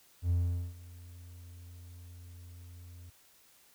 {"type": "tone with ADSR envelope", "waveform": "triangle", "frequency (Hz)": 87.31, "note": "F2", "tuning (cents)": 0, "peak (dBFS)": -22, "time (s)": [0.22, 3.1], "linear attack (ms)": 83, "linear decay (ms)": 430, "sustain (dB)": -23, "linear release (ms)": 5, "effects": ["tanh soft clip ceiling -20 dBFS", "white hiss -63 dBFS RMS until 3.74 s"]}